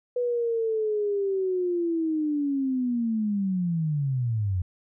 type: linear sweep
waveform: sine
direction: down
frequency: 493.9 to 87.31 Hz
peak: -23 dBFS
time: 0.16-4.62 s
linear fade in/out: 5 ms
effects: none